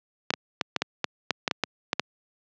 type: clicks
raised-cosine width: 0.2 ms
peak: -5 dBFS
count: 12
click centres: 0.305 / 0.338 / 0.612 / 0.763 / 0.82 / 1.043 / 1.307 / 1.478 / 1.512 / 1.637 / 1.931 / 1.996 s
effects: high-pass 150 Hz 12 dB/octave + low-pass 5000 Hz 12 dB/octave